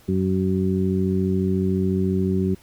harmonic tone, 94.1 Hz, F#2, 30 cents sharp, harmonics 1 / 2 / 3 / 4, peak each -25 / -21 / -29 / -25 dBFS, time 0.08-2.55 s, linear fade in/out 10 ms, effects pink hiss -53 dBFS RMS until 2.62 s

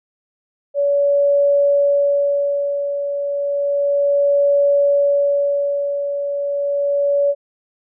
sine tone with tremolo, 568 Hz, C#5, 42 cents sharp, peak -11 dBFS, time 0.74-7.35 s, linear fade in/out 50 ms, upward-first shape sine, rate 0.32 Hz, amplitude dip 60%, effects none

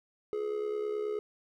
triangle tone with amplitude modulation, 421.5 Hz, G#4, 26 cents sharp, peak -26 dBFS, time 0.33-1.19 s, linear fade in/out 0 ms, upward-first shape sine, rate 69.4 Hz, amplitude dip 65%, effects none

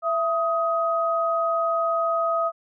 sine tone pair together, 666 / 1257.2 Hz, E5 / D#6, +18 / +18 cents, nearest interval major seventh, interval 1100 cents, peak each -23 dBFS, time 0.02-2.52 s, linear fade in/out 50 ms, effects none

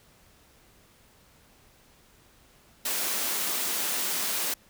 white high-pass noise, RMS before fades -29 dBFS, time 2.85-4.54 s, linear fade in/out 5 ms, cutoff 180 Hz, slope 96 dB/octave, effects pink hiss -59 dBFS RMS until 4.69 s

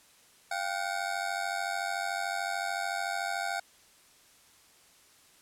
25% pulse ring-modulated tone, 740 Hz, F#5, in tune, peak -24 dBFS, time 0.51-3.6 s, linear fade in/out 5 ms, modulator 46.8 Hz, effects white hiss -60 dBFS RMS until 5.41 s + low-pass 11000 Hz 12 dB/octave

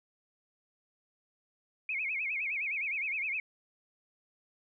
sine tone with vibrato, 2349 Hz, D7, in tune, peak -31 dBFS, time 1.89-3.4 s, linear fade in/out 2 ms, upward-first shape sine, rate 9.7 Hz, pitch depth 180 cents each way, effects none

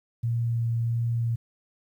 sine tone with vibrato, 116.54 Hz, A#2, in tune, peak -23 dBFS, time 0.23-1.36 s, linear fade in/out 10 ms, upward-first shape sine, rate 1.5 Hz, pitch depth 10 cents each way, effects 10-bit

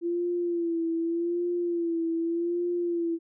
sine tone with vibrato, 340 Hz, F4, 46 cents flat, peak -25 dBFS, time 0.01-3.19 s, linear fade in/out 50 ms, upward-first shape sine, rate 0.84 Hz, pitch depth 52 cents each way, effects none

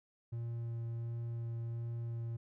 triangle tone with vibrato, 116.54 Hz, A#2, in tune, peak -35 dBFS, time 0.32-2.37 s, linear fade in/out 10 ms, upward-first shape sine, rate 1.4 Hz, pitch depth 9 cents each way, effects none

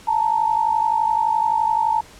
sine tone pair together, 870 / 921.7 Hz, A5 / A#5, -20 / -20 cents, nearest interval minor second, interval 100 cents, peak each -19 dBFS, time 0.07-2.01 s, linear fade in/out 10 ms, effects pink hiss -45 dBFS RMS until 2.19 s + low-pass 10000 Hz 12 dB/octave

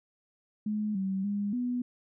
sine tone with pitch steps, 211.8 / 192 / 203.4 / 246.2 Hz, G#3 / G3 / G#3 / B3, +34 / -36 / -36 / -5 cents, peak -28 dBFS, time 0.66-1.82 s, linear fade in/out 5 ms, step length 290 ms, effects none

